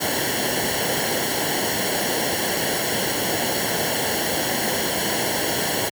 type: noise with comb filter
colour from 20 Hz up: pink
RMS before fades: -23 dBFS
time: 0-5.9 s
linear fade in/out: 20 ms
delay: 0.81 ms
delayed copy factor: -0.7
effects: high-pass 100 Hz 12 dB/octave